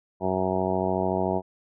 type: harmonic tone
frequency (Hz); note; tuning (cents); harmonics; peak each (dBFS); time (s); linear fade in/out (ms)
93.6; F#2; +20; 1 / 2 / 3 / 4 / 5 / 6 / 7 / 8 / 9 / 10; -35 / -30 / -34 / -29 / -33 / -35 / -29 / -34 / -33 / -35; 0.2-1.42; 50
effects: none